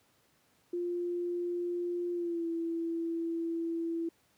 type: tone with pitch glide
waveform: sine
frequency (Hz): 350 to 332.8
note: F4 to E4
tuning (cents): +4 to +17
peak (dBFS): -31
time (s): 0.73-4.09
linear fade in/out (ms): 5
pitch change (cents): -87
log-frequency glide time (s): 2.13-2.47
effects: pink hiss -69 dBFS RMS until 4.37 s + high-pass 100 Hz 12 dB/octave